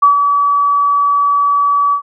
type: tone with ADSR envelope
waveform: sine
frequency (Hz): 1144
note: D6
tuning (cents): -46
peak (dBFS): -3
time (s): 0.02-2.02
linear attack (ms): 11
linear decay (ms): 120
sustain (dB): -6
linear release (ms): 91
effects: none